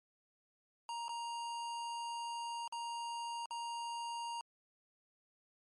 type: tone with dropouts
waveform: square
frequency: 937 Hz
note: A#5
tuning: 9 cents sharp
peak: -40 dBFS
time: 0.89-4.41 s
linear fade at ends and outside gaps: 1 ms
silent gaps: 1.082-1.092 / 2.677-2.724 / 3.458-3.508 s
effects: low-pass 11000 Hz 12 dB/octave + MP3 48 kbps